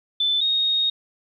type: tone pair in turn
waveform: sine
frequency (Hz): 3520 / 3729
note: A7 / A#7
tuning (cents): 0 / 0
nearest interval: minor second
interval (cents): 100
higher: second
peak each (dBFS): -18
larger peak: neither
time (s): 0.2-0.41 / 0.41-0.9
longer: second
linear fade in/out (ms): 5
effects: 10-bit